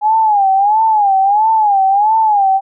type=tone with vibrato; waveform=sine; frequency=827 Hz; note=G#5; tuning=8 cents flat; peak=-8 dBFS; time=0.01-2.61 s; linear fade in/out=50 ms; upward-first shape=sine; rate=1.5 Hz; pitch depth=130 cents each way; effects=none